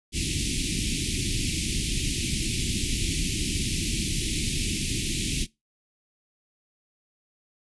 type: band-stop noise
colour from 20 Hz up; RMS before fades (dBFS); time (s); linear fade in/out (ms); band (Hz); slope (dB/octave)
pink; -27; 0.12-5.47; 50; 350 to 2300; 48
effects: noise-tail reverb RT60 0.2 s tail -21 dB re dry + resampled to 24000 Hz